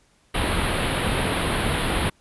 pink band-stop noise, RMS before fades -23 dBFS, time 0.34-2.1 s, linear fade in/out 10 ms, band 4000 to 9800 Hz, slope 48 dB/octave, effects pink hiss -61 dBFS RMS until 2.2 s + resampled to 24000 Hz

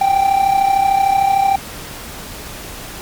triangle tone with amplitude modulation, 784 Hz, G5, in tune, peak -6 dBFS, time 0.01-1.56 s, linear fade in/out 5 ms, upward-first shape sine, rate 33.3 Hz, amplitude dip 65%, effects pink hiss -31 dBFS RMS until 3.01 s + MP3 96 kbps

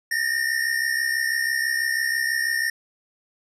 square tone pair together, 1798.6 / 1864.7 Hz, A6 / A#6, +38 / 0 cents, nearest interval minor second, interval 62 cents, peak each -25 dBFS, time 0.11-2.7 s, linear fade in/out 5 ms, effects resampled to 32000 Hz

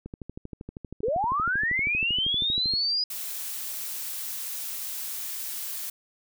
click train, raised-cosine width 3 ms, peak -24 dBFS, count 35, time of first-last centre 0.06-2.737 s, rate 12.7 Hz
sine linear sweep, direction up, 392 to 4978 Hz, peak -23 dBFS, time 1.03-3.04 s, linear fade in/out 5 ms
blue noise, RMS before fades -34 dBFS, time 3.1-5.9 s, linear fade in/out 5 ms
effects none

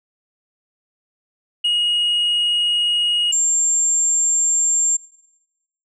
sine tone pair in turn, 2883 / 7366 Hz, F#7 / A#8, -46 / -22 cents, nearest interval octave + major third, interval 1624 cents, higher second, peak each -12 dBFS, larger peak neither, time 1.64-3.32 / 3.32-4.97 s, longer first, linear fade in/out 10 ms, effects noise-tail reverb RT60 0.9 s tail -19 dB re dry + tanh soft clip ceiling -14 dBFS

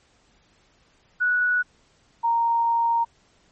sine tone pair in turn, 1471 / 929.2 Hz, F#6 / A#5, -11 / -6 cents, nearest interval minor sixth, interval 795 cents, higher first, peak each -18 dBFS, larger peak neither, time 1.2-1.63 / 2.23-3.05 s, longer second, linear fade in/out 20 ms, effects pink hiss -61 dBFS RMS until 3.51 s + MP3 32 kbps

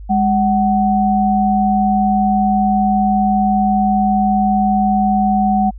sine tone pair together, 204.8 / 750 Hz, G#3 / F#5, -24 / +23 cents, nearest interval octave + minor seventh, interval 2247 cents, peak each -14 dBFS, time 0.09-5.71 s, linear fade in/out 20 ms, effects added 50 Hz sine -29 dBFS peak until 5.78 s

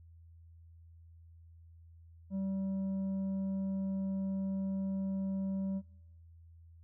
triangle tone with tanh clipping, 192.8 Hz, G3, 28 cents flat, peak -34 dBFS, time 2.3-5.82 s, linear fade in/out 50 ms, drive 10 dB, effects noise-tail reverb RT60 1.0 s tail -25 dB re dry + added 83 Hz sine -54 dBFS peak until 6.83 s

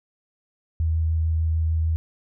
sine tone with vibrato, 80.5 Hz, E2, 41 cents flat, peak -19 dBFS, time 0.8-1.96 s, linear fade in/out 0 ms, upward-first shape sine, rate 6.7 Hz, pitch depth 11 cents each way, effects none

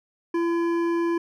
sine tone with hard clipping, 338.6 Hz, E4, 46 cents sharp, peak -23 dBFS, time 0.34-1.18 s, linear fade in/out 5 ms, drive 11 dB, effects none

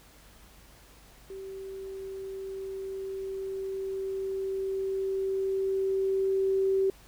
sine tone with level ramp, 385.6 Hz, G4, 28 cents flat, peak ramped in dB -38 to -22 dBFS, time 1.3-6.9 s, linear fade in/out 2 ms, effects added 50 Hz sine -57 dBFS peak until 7.07 s + pink hiss -56 dBFS RMS until 7.07 s

